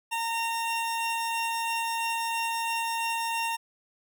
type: tone pair together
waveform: 40% pulse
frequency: 918 / 2751 Hz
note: A#5 / F7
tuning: -27 / -27 cents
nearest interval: octave + perfect fifth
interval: 1900 cents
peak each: -28 / -32 dBFS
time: 0.11-3.57 s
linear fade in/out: 20 ms
effects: none